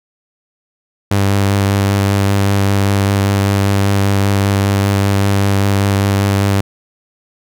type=tone with vibrato; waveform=sawtooth; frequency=99.3 Hz; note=G2; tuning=23 cents sharp; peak=-7 dBFS; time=1.11-6.61 s; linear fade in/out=5 ms; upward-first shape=sine; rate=5.1 Hz; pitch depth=13 cents each way; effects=none